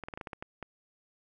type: clicks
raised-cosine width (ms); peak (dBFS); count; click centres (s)
0.5; -24; 9; 0.037 / 0.085 / 0.138 / 0.175 / 0.212 / 0.272 / 0.332 / 0.425 / 0.627
effects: none